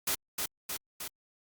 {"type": "noise with echo", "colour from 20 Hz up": "white", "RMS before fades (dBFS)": -30, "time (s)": [0.07, 0.15], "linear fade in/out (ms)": 5, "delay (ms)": 310, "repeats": 3, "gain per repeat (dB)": -3, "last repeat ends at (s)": 1.08, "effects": ["Opus 48 kbps"]}